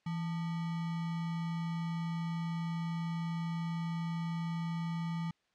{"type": "tone with sample-and-hold", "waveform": "sine", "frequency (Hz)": 166.4, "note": "E3", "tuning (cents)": 17, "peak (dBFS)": -33, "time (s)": [0.06, 5.31], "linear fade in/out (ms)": 5, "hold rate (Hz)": 1050, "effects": ["white hiss -75 dBFS RMS until 5.54 s", "low-pass 4000 Hz 12 dB/octave"]}